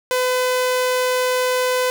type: tone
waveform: sawtooth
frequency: 505 Hz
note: B4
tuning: 39 cents sharp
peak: -13 dBFS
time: 0.11-1.9 s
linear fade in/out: 0 ms
effects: none